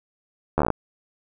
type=slowing click train; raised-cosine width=1 ms; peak=-6 dBFS; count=9; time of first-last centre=0.58-0.703 s; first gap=12 ms; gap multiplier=1.07; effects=none